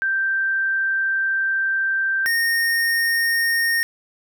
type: tone pair in turn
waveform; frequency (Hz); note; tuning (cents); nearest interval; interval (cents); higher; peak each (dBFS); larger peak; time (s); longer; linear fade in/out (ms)
sine / square; 1568 / 1844.4; G6 / A#6; 0 / -19; minor third; 281; second; -18; neither; 0.02-2.26 / 2.26-3.83; first; 0
effects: none